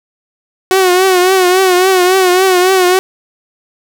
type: tone with vibrato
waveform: sawtooth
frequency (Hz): 370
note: F#4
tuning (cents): 0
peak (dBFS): -3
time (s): 0.71-2.99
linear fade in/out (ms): 0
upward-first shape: triangle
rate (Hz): 3.6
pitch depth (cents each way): 76
effects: none